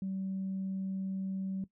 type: tone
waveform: sine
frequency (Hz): 191.4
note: G3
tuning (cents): -41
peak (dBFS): -32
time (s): 0.02-1.64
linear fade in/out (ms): 2
effects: noise-tail reverb RT60 0.1 s tail -17 dB re dry + tanh soft clip ceiling -29 dBFS